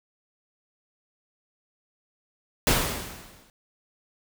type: noise with exponential decay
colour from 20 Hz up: pink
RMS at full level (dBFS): -19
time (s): 2.67-3.5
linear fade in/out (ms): 1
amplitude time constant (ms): 180
effects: none